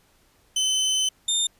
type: tone pair in turn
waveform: 25% pulse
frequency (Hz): 3046 / 3622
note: F#7 / A7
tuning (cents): +50 / +49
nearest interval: minor third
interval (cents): 299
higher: second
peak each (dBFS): -17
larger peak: neither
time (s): 0.56-1.09 / 1.28-1.47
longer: first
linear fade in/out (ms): 5
effects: pink hiss -61 dBFS RMS until 1.59 s + resampled to 32000 Hz